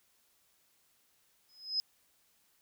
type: tone with exponential growth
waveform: sine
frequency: 5080 Hz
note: D#8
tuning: 35 cents sharp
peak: -26 dBFS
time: 1.49-1.8 s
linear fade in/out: 0 ms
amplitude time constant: 67 ms
effects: white hiss -71 dBFS RMS until 2.61 s